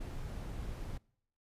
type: noise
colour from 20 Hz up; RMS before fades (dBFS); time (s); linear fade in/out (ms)
brown; -41; 0-0.98; 10
effects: noise-tail reverb RT60 0.7 s tail -25 dB re dry + resampled to 32000 Hz